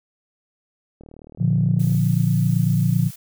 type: click train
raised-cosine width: 2 ms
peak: -29 dBFS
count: 37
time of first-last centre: 1.01-1.948 s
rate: 38.4 Hz
type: chord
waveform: sine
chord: Bb major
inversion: none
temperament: equal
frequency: 116.54 / 146.83 / 174.61 Hz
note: Bb2 / D3 / F3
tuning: 0 / 0 / 0 cents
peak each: -20 dBFS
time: 1.38-3.11 s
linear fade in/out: 50 ms
type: noise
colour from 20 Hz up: blue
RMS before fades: -40 dBFS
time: 1.79-3.16 s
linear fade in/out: 10 ms
effects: none